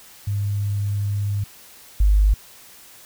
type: tone pair in turn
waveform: sine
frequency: 101.6 / 50.69 Hz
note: G#2 / G#1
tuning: -38 / -41 cents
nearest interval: octave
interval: 1203 cents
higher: first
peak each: -20 / -12 dBFS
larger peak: second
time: 0.27-1.44 / 2-2.34 s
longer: first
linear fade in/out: 5 ms
effects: white hiss -46 dBFS RMS until 3.05 s